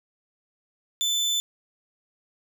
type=tone; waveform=30% pulse; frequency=3520 Hz; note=A7; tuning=in tune; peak=-20 dBFS; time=1.01-1.4 s; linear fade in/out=0 ms; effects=none